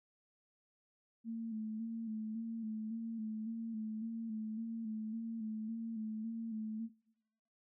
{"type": "tone with vibrato", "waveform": "sine", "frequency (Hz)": 222.4, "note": "A3", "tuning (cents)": 19, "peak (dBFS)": -38, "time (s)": [1.24, 6.9], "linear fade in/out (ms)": 50, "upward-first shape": "square", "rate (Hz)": 1.8, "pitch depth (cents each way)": 39, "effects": ["noise-tail reverb RT60 1.0 s tail -24 dB re dry"]}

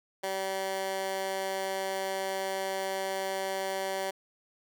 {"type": "tone with high-pass filter", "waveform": "15% pulse", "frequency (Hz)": 192.2, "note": "G3", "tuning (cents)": -34, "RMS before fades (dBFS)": -33, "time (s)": [0.23, 4.11], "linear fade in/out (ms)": 10, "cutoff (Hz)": 530, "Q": 1.1, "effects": []}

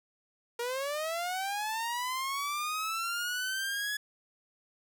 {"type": "linear sweep", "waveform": "sawtooth", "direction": "up", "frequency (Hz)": [466.2, 1700], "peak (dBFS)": -28, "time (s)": [0.59, 3.97], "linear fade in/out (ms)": 5, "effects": []}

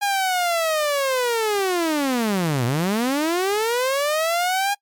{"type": "linear two-way sweep", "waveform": "sawtooth", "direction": "down then up", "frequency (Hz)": [819, 114.6, 819], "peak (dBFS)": -15, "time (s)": [0.01, 4.75], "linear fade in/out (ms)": 20, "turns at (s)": 2.65, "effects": ["noise-tail reverb RT60 0.1 s tail -25 dB re dry", "MP3 96 kbps"]}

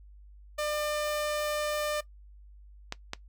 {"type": "tone", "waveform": "sawtooth", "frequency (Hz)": 599, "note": "D5", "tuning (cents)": 34, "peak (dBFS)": -25, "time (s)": [0.58, 2.01], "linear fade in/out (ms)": 10}
{"type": "clicks", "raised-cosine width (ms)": 0.2, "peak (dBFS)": -15, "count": 2, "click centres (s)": [2.924, 3.134]}
{"effects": ["noise-tail reverb RT60 0.1 s tail -18 dB re dry", "added 50 Hz sine -49 dBFS peak until 3.28 s"]}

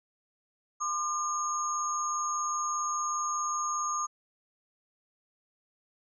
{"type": "tone cluster", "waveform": "sine", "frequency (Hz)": [1042, 1207, 6530], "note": ["C6", "D6", "G#8"], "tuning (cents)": [-7, 47, -30], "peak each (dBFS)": [-38, -30, -35], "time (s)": [0.8, 4.07], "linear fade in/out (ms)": 20, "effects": []}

